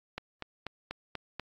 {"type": "click train", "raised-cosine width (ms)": 0.3, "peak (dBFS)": -20, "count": 6, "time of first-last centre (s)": [0.18, 1.397], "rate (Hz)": 4.11, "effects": ["AAC 64 kbps"]}